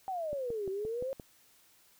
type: exponential two-way sweep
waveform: sine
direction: down then up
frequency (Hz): 784 to 376.3 to 547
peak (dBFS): -33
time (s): 0.08-1.13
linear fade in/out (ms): 0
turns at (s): 0.69
type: click train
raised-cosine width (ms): 2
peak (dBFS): -30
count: 6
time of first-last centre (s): 0.33-1.198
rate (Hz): 5.76
effects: white hiss -64 dBFS RMS until 1.99 s